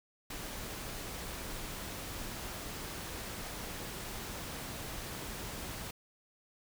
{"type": "noise", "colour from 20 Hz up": "pink", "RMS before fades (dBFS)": -42, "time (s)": [0.3, 5.91], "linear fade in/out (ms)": 5, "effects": []}